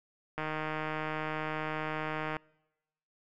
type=click train; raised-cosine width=0.5 ms; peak=-20 dBFS; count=309; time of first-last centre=0.38-2.367 s; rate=155 Hz; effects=noise-tail reverb RT60 1.0 s tail -26 dB re dry